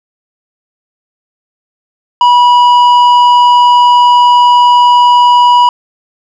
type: tone with tanh clipping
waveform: sine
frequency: 975 Hz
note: B5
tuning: 23 cents flat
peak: -4 dBFS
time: 2.21-5.69 s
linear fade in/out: 2 ms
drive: 8 dB
effects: none